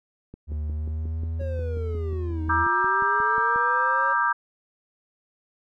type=click train; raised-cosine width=3 ms; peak=-27 dBFS; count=19; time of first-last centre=0.34-3.56 s; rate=5.59 Hz
type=tone with pitch glide; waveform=triangle; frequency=75.2 to 81.53 Hz; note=D2 to E2; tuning=+42 to -19 cents; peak=-24 dBFS; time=0.47-2.67 s; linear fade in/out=50 ms; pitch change=+139 cents; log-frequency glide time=0.65-1.26 s
type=linear two-way sweep; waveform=triangle; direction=down then up; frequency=554.4 to 311.1 to 554.4 Hz; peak=-30 dBFS; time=1.39-4.14 s; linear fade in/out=20 ms; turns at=2.43 s
type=chord; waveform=sine; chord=E half-diminished seventh; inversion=second; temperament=just; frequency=949.3 / 1186.7 / 1318.5 / 1582.2 Hz; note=Bb5 / D6 / E6 / G6; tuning=+31 / +18 / 0 / +16 cents; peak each=-25 / -24 / -29 / -24 dBFS; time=2.49-4.33 s; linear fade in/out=10 ms
effects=none